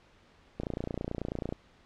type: click train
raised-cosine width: 2 ms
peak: -20 dBFS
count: 28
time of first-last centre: 0.6-1.525 s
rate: 29.2 Hz
effects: pink hiss -61 dBFS RMS until 1.85 s + low-pass 4000 Hz 12 dB/octave